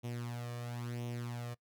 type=tone with flanger; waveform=sawtooth; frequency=120.1 Hz; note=B2; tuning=48 cents flat; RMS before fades=-41 dBFS; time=0.03-1.55 s; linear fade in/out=20 ms; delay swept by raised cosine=0.32 to 1.72 ms; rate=0.98 Hz; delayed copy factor=+0.65; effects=noise-tail reverb RT60 0.1 s tail -22 dB re dry